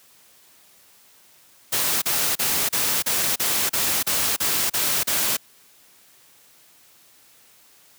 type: noise bursts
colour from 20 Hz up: white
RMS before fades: -22 dBFS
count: 11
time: 1.72-5.37 s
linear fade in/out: 10 ms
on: 300 ms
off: 35 ms
effects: white hiss -54 dBFS RMS until 7.98 s + high-pass 80 Hz 12 dB/octave